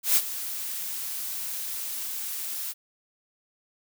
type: noise with ADSR envelope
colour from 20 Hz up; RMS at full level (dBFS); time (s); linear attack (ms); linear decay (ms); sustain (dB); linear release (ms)
blue; -19; 0.03-2.74; 130; 50; -14; 36
effects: none